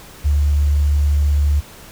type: tone with quantisation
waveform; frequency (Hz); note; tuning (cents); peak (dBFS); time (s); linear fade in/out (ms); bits
sine; 72.7; D2; -17; -12; 0.24-1.61; 20; 7
effects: pink hiss -40 dBFS RMS until 1.91 s